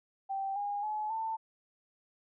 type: tone with pitch steps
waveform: sine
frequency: 780 / 815.5 / 852.6 / 891.3 Hz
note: G5 / G#5 / G#5 / A5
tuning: -9 / -32 / +45 / +22 cents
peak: -32 dBFS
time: 0.29-1.37 s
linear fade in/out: 20 ms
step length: 270 ms
effects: none